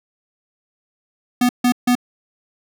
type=tone bursts; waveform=square; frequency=246.2 Hz; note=B3; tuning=5 cents flat; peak=-13 dBFS; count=3; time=1.41-1.953 s; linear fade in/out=5 ms; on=81 ms; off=150 ms; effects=none